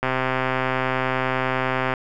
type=click train; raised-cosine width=0.5 ms; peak=-7 dBFS; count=249; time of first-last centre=0.03-1.938 s; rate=130 Hz; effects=none